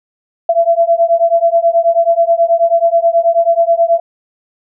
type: beating tone pair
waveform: sine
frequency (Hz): 669 / 678.3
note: E5 / E5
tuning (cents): +25 / +49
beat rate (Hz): 9.3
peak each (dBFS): -11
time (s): 0.49-4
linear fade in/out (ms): 5
effects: none